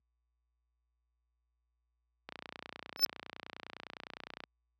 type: click train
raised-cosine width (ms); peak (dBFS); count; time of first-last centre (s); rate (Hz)
0.3; -26; 65; 2.29-4.438; 29.8
type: tone with exponential growth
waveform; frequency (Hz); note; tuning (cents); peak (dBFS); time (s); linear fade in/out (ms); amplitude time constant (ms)
square; 5274; E8; 0; -19; 2.97-3.05; 5; 17
effects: added 60 Hz sine -64 dBFS peak until 4.79 s + high-pass 150 Hz 12 dB/octave